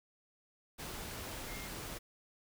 sine tone in noise, 2124 Hz, C7, 25 cents sharp, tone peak -50 dBFS, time 1.47-1.68 s, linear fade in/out 20 ms, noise pink, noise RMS -44 dBFS, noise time 0.78-1.99 s, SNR -9 dB, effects none

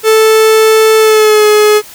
45% pulse tone with pitch glide, 439.1 to 422.7 Hz, A4 to G#4, -4 to +31 cents, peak -4 dBFS, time 0.03-1.82 s, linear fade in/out 50 ms, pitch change -65 cents, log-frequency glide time 0.98-1.46 s, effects white hiss -33 dBFS RMS until 1.94 s

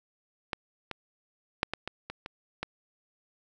clicks, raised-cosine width 0.3 ms, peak -14 / -19 / -8 / -15 / -18 / -21 / -22 / -16 dBFS, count 8, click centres 0.532 / 0.913 / 1.631 / 1.736 / 1.876 / 2.1 / 2.261 / 2.63 s, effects none

